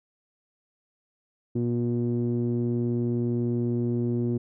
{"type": "tone with low-pass filter", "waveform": "sawtooth", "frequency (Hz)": 119.5, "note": "A#2", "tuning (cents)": 43, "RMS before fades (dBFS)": -26, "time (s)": [1.55, 4.38], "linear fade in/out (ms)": 10, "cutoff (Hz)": 310, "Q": 6, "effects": []}